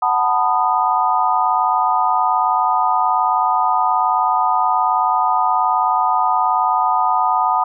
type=chord; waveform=sine; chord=B dominant seventh; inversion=second; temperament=just; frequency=740.8 / 889 / 987.8 / 1234.7 Hz; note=F#5 / A5 / B5 / D#6; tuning=+2 / +18 / 0 / -14 cents; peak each=-19 dBFS; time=0.02-7.64 s; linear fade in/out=5 ms; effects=none